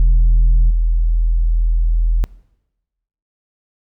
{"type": "tone with level steps", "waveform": "sine", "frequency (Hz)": 41.2, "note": "E1", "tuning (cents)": 0, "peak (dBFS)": [-5, -10], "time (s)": [0, 2.24], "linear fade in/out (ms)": 0, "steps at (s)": 0.7, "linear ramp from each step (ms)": 5, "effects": ["noise-tail reverb RT60 1.0 s tail -23 dB re dry", "tanh soft clip ceiling -7 dBFS"]}